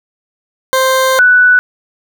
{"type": "tone pair in turn", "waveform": ["20% pulse", "sine"], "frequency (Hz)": [523.3, 1485.3], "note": ["C5", "F#6"], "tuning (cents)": [0, 6], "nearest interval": "octave + tritone", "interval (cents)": 1806, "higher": "second", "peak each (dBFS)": -4, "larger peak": "neither", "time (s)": [[0.73, 1.19], [1.19, 1.59]], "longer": "first", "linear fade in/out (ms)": 0, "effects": []}